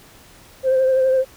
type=tone with vibrato; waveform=sine; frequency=523.3 Hz; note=C5; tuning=in tune; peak=-12 dBFS; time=0.63-1.25 s; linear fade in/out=50 ms; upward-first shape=triangle; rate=12 Hz; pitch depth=29 cents each way; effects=tanh soft clip ceiling -10 dBFS + pink hiss -47 dBFS RMS until 1.36 s